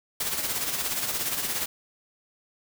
white noise with tremolo, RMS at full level -27 dBFS, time 0.2-1.66 s, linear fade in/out 5 ms, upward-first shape sine, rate 17 Hz, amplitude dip 50%, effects none

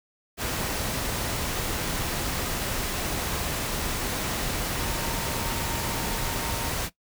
sine tone in noise, 920 Hz, A#5, 23 cents flat, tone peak -38 dBFS, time 4.77-6.73 s, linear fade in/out 50 ms, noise pink, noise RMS -29 dBFS, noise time 0.37-6.9 s, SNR -12 dB, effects noise-tail reverb RT60 0.1 s tail -17 dB re dry

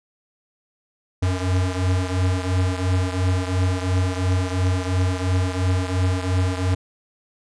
square beating tone pair, 91.2 / 94.1 Hz, F#2 / F#2, -24 / +30 cents, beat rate 2.9 Hz, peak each -21 / -25 dBFS, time 1.22-6.75 s, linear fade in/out 10 ms, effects resampled to 22050 Hz

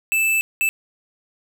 square tone bursts at uneven times, 2637 Hz, E7, in tune, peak -17 dBFS, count 2, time 0.12-0.41 / 0.61-0.69 s, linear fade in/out 0 ms, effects none

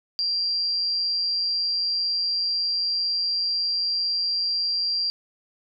sine tone with amplitude modulation, 4739 Hz, D8, 15 cents sharp, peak -20 dBFS, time 0.19-5.1 s, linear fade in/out 0 ms, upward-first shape sine, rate 178 Hz, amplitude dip 40%, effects none

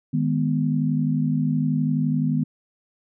sine chord, G# minor, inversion second, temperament equal, 155.56 / 207.7 / 246.9 Hz, D#3 / G#3 / B3, 0 / 0 / 0 cents, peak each -22 / -27 / -23 dBFS, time 0.13-2.44 s, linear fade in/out 10 ms, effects none

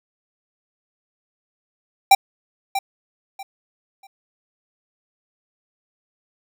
square tone with echo, 784 Hz, G5, in tune, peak -8 dBFS, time 2.11-2.15 s, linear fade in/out 5 ms, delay 640 ms, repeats 3, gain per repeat -12 dB, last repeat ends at 4.07 s, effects none

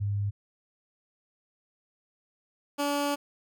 sine / 15% pulse tone pair in turn, 101.5 / 287.1 Hz, G#2 / D4, -39 / -39 cents, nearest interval octave + tritone, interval 1800 cents, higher second, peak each -26 / -20 dBFS, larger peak second, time 0-0.31 / 2.78-3.16 s, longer second, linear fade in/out 20 ms, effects none

